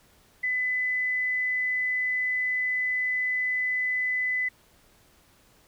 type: tone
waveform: sine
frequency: 2006 Hz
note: B6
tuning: 26 cents sharp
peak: -24 dBFS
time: 0.43-4.49 s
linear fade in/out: 10 ms
effects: pink hiss -60 dBFS RMS until 5.67 s